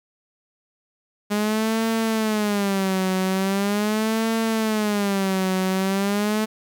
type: tone with vibrato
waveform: sawtooth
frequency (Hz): 205.3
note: G#3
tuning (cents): -20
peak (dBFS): -16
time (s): 1.3-6.46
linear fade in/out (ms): 20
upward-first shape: sine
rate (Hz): 0.41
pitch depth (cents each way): 160
effects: 9-bit